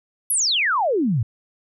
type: exponential sweep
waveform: sine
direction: down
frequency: 11760 to 101.2 Hz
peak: -17 dBFS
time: 0.3-1.23 s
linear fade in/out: 5 ms
effects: none